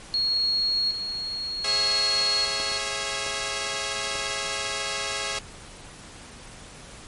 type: tone with tremolo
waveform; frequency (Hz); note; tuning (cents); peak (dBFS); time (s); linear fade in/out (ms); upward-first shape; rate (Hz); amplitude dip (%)
sine; 4305; C8; +49; -21; 0.14-2.78; 0; square; 0.65; 55
type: chord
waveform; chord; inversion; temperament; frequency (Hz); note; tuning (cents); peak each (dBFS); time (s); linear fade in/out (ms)
5% pulse; C# minor; second; equal with one note detuned; 415.3 / 547 / 659.3; G#4 / C#5 / E5; 0 / -23 / 0; -21 / -19 / -21; 1.64-5.39; 5
type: clicks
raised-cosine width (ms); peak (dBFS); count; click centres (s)
1; -23; 5; 2.214 / 2.6 / 2.718 / 3.265 / 4.154
effects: pink hiss -44 dBFS RMS until 7.07 s + MP3 48 kbps